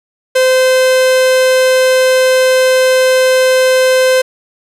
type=tone; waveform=45% pulse; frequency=516 Hz; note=C5; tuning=24 cents flat; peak=-7 dBFS; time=0.35-4.22 s; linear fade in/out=10 ms; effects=low-pass 12000 Hz 12 dB/octave + 8-bit